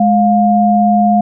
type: tone pair together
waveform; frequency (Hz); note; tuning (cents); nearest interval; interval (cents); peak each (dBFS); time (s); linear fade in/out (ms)
sine; 209.4 / 706.8; G#3 / F5; +15 / +21; octave + major sixth; 2106; -10; 0-1.21; 5
effects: none